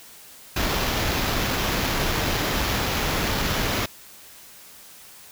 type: noise with sample-and-hold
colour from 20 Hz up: pink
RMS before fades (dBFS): -24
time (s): 0.56-3.86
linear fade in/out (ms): 5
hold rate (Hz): 8820
effects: white hiss -46 dBFS RMS until 5.31 s